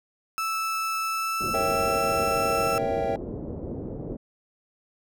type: tone with pitch glide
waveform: 35% pulse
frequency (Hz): 1315 to 1332.6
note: E6 to E6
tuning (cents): -5 to +18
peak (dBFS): -24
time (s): 0.38-2.78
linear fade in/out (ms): 0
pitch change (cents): +23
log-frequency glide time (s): 1.09-1.88
type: low-pass noise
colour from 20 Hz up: white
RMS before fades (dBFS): -34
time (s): 1.4-4.17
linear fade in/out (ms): 10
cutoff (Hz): 460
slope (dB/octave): 24
type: chord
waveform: triangle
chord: A# diminished seventh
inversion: none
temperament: equal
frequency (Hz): 466.2 / 554.4 / 659.3 / 784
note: A#4 / C#5 / E5 / G5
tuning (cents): 0 / 0 / 0 / 0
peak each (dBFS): -28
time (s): 1.54-3.16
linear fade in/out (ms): 2
effects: none